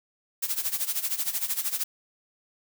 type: noise with tremolo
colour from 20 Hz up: blue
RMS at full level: -26 dBFS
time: 0.42-1.84 s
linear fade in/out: 10 ms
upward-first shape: sine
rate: 13 Hz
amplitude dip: 80%
effects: none